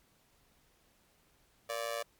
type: tone with amplitude modulation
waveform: sawtooth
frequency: 580 Hz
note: D5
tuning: 22 cents flat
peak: -27 dBFS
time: 1.69-2.03 s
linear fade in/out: 10 ms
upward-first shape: sine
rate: 112 Hz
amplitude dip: 95%
effects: pink hiss -69 dBFS RMS until 2.19 s + MP3 96 kbps